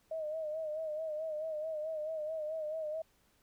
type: tone with vibrato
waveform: sine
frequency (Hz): 624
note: D#5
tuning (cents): +5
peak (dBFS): -35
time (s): 0.11-3.02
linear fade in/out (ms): 5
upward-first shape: sine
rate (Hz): 4.6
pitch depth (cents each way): 61
effects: pink hiss -71 dBFS RMS until 3.42 s